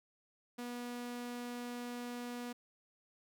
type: tone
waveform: sawtooth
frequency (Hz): 242.7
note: B3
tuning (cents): -30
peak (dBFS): -37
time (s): 0.58-2.53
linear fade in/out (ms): 10
effects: none